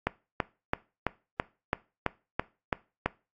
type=click train; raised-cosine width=0.5 ms; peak=-10 dBFS; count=10; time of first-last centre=0.07-3.06 s; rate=3.01 Hz; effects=noise-tail reverb RT60 0.3 s tail -20 dB re dry + AAC 64 kbps